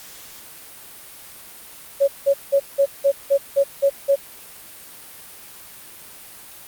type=tone bursts; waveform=sine; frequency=556 Hz; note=C#5; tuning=5 cents sharp; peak=-12 dBFS; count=9; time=2-4.16 s; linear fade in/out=20 ms; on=80 ms; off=180 ms; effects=white hiss -41 dBFS RMS until 6.67 s + Opus 48 kbps